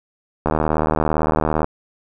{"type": "click train", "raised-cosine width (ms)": 1, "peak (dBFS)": -4, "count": 93, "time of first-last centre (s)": [0.46, 1.644], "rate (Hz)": 77.7, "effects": []}